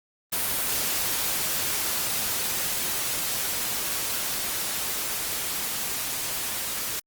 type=noise with level ramp; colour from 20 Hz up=white; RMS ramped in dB=-26 to -30 dBFS; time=0.32-7 s; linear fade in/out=10 ms; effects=Opus 32 kbps